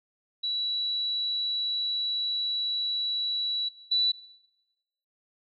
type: tone pair in turn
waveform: sine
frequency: 3926 / 3958 Hz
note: B7 / B7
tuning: -11 / +3 cents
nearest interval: unison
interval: 14 cents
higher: second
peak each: -27 / -21 dBFS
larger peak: second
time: 0.43-3.69 / 3.91-4.12 s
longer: first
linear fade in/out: 10 ms
effects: noise-tail reverb RT60 1.0 s tail -20 dB re dry